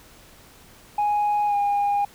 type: tone with pitch glide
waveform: sine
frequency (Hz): 830 to 812.9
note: G#5 to G#5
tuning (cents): -1 to -37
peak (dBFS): -17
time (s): 0.98-2.05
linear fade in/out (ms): 5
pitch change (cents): -36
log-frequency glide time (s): 1.47-1.55
effects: tanh soft clip ceiling -17 dBFS + pink hiss -50 dBFS RMS until 2.14 s